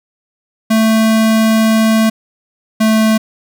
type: tone pair in turn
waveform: square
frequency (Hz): 221.3 / 219.4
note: A3 / A3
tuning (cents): +10 / -5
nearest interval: unison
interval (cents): 15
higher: first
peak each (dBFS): -9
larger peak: neither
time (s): 0.7-2.1 / 2.8-3.18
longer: first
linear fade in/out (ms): 10
effects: none